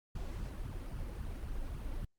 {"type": "noise with flanger", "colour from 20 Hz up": "brown", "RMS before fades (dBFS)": -40, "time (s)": [0.15, 2.05], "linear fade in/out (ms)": 5, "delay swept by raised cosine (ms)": [0.64, 3.74], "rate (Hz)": 3.7, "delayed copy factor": 0.6, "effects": ["Opus 48 kbps"]}